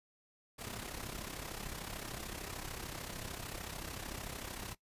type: noise with amplitude modulation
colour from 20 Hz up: pink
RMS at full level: -41 dBFS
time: 0.58-4.75 s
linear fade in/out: 20 ms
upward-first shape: sine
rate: 33.4 Hz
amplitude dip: 65%
effects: noise-tail reverb RT60 0.1 s tail -19 dB re dry + resampled to 32000 Hz